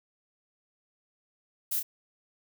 violet noise with echo, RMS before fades -30 dBFS, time 1.71-1.8 s, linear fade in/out 10 ms, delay 30 ms, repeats 1, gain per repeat -5 dB, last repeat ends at 1.83 s, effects none

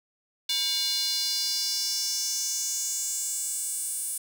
square tone with high-pass filter sweep, 319.5 Hz, D#4, 46 cents sharp, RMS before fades -29 dBFS, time 0.49-4.18 s, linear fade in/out 5 ms, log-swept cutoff 3700 to 9500 Hz, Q 4.3, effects none

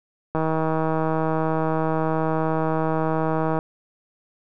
click train, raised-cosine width 1 ms, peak -10 dBFS, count 516, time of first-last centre 0.35-3.589 s, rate 159 Hz, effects none

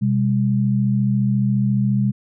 sine tone pair together, 127 / 201.4 Hz, B2 / G3, +49 / +47 cents, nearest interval minor sixth, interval 798 cents, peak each -18 dBFS, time 0.01-2.12 s, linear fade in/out 20 ms, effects none

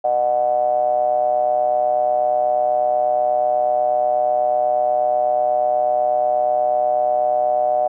triangle ring-modulated tone, 64.1 Hz, C2, 35 cents flat, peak -10 dBFS, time 0.04-7.88 s, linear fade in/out 10 ms, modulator 673 Hz, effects none

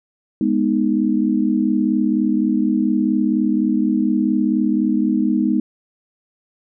sine chord, G# minor, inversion none, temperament equal, 207.7 / 246.9 / 311.1 Hz, G#3 / B3 / D#4, 0 / 0 / 0 cents, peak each -19 / -19 / -19 dBFS, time 0.41-5.6 s, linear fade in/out 2 ms, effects none

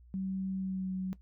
sine tone with pitch glide, 190.4 to 187.13 Hz, F#3 to F#3, +50 to +20 cents, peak -32 dBFS, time 0.14-1.13 s, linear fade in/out 0 ms, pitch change -30 cents, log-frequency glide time 0.55-0.93 s, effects noise-tail reverb RT60 0.1 s tail -17 dB re dry + added 60 Hz sine -54 dBFS peak until 1.21 s

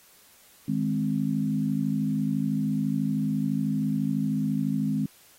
sine chord, Ab major, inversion second, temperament equal, 155.56 / 207.7 / 261.6 Hz, Eb3 / Ab3 / C4, 0 / 0 / 0 cents, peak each -29 / -27 / -28 dBFS, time 0.68-5.06 s, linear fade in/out 5 ms, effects white hiss -56 dBFS RMS until 5.38 s + AAC 48 kbps

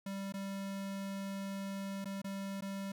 square tone with dropouts, 196 Hz, G3, in tune, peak -39 dBFS, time 0.06-2.92 s, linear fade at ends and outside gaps 5 ms, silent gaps 0.324-0.339 / 2.045-2.055 / 2.218-2.243 / 2.609-2.621 s, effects none

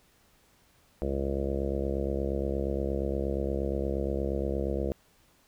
harmonic tone, 68.5 Hz, C#2, 20 cents flat, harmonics 1 / 2 / 3 / 4 / 5 / 6 / 7 / 8 / 9 / 10, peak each -32 / -40 / -36 / -44 / -35 / -39 / -35 / -38 / -40 / -49 dBFS, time 1.02-4.92 s, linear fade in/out 0 ms, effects pink hiss -64 dBFS RMS until 5.47 s

